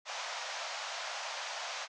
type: band-pass noise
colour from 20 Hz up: pink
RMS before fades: -40 dBFS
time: 0.05-1.88 s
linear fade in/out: 50 ms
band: 590 to 6700 Hz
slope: 48 dB/octave
effects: none